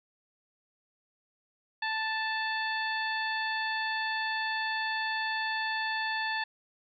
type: harmonic tone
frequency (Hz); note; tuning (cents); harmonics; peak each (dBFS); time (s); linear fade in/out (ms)
880; A5; 0; 1 / 2 / 3 / 4 / 5; -34 / -32 / -39 / -41 / -41; 1.82-6.44; 5
effects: none